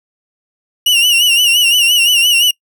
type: tone with vibrato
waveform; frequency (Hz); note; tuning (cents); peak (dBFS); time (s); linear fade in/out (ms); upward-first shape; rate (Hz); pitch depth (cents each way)
40% pulse; 2858; F7; +39; -7; 0.86-2.51; 5; sine; 5.8; 82
effects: noise-tail reverb RT60 0.1 s tail -25 dB re dry